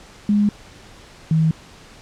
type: tone pair in turn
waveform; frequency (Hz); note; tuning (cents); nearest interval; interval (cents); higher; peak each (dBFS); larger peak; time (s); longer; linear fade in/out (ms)
sine; 206.6 / 159.54; G#3 / D#3; -9 / +44; major third; 447; first; -13; neither; 0.29-0.49 / 1.31-1.51; neither; 2
effects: pink hiss -44 dBFS RMS until 2.01 s + low-pass 7000 Hz 12 dB/octave